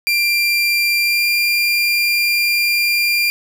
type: tone with pitch glide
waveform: 30% pulse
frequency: 2375 to 2390 Hz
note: D7 to D7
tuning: +19 to +30 cents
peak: -11 dBFS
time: 0.07-3.3 s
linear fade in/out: 0 ms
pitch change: +11 cents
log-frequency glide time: 1-1.25 s
effects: none